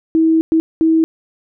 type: tone bursts at uneven times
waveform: sine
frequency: 322.7 Hz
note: E4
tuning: 37 cents flat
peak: -9 dBFS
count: 3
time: 0.15-0.41 / 0.52-0.6 / 0.81-1.04 s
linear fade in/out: 0 ms
effects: none